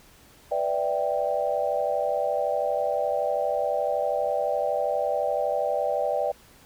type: chord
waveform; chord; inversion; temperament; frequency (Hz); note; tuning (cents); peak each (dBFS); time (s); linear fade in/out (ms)
sine; E minor seventh; second; equal; 493.9 / 587.3 / 659.3 / 784; B4 / D5 / E5 / G5; 0 / 0 / 0 / 0; -30 / -26 / -30 / -29; 0.51-6.32; 10
effects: pink hiss -54 dBFS RMS until 6.65 s